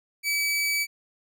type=tone; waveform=sawtooth; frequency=2292 Hz; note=D7; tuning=43 cents flat; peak=-20 dBFS; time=0.23-0.87 s; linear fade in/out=50 ms; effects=none